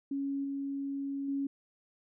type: tone with level steps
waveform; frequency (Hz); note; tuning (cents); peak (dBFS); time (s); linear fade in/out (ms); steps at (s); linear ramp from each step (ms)
sine; 277.2; C#4; 0; -31 / -33 / -30; 0.11-1.47; 5; 0.44 / 1.28; 5
effects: none